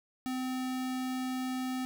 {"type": "tone", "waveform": "square", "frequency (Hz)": 256.9, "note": "C4", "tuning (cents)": -32, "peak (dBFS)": -33, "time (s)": [0.26, 1.85], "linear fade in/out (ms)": 0, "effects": []}